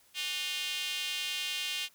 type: tone with high-pass filter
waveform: square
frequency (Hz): 164.9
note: E3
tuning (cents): +1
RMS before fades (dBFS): -35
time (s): 0.14-1.89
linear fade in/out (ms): 50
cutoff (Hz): 2900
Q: 3.3
effects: white hiss -64 dBFS RMS until 1.94 s